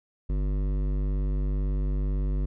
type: tone with hard clipping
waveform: sine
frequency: 49 Hz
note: G1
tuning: in tune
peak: -26 dBFS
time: 0.29-2.46 s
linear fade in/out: 10 ms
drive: 14 dB
effects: none